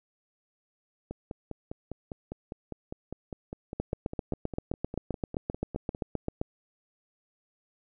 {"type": "two click trains", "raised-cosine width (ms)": 2, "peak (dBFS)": [-23, -16], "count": [25, 21], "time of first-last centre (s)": [[1.11, 5.949], [3.8, 6.414]], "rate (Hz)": [4.96, 7.65], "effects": []}